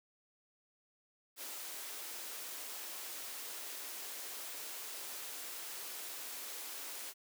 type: high-pass noise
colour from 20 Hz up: white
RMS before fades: -45 dBFS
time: 1.36-7.14 s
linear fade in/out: 50 ms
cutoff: 290 Hz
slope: 24 dB/octave
effects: none